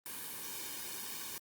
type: noise with comb filter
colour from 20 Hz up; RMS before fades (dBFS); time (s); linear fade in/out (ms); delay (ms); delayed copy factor
white; -43; 0.06-1.38; 0; 1.5; -0.75
effects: Opus 32 kbps